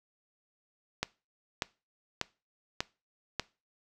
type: click train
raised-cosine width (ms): 0.2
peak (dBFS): -12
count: 5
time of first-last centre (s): 1.03-3.397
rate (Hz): 1.69
effects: noise-tail reverb RT60 0.3 s tail -21 dB re dry